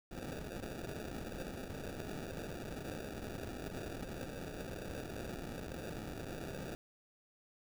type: noise with sample-and-hold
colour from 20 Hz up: violet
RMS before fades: -44 dBFS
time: 0.11-6.75 s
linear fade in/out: 2 ms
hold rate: 1050 Hz
effects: none